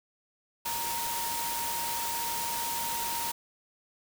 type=tone in noise; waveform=sine; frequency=932.3 Hz; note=A#5; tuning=in tune; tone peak=-34 dBFS; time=0.65-3.32 s; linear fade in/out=10 ms; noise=white; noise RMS=-34 dBFS; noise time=0.65-3.32 s; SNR=-3 dB; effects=none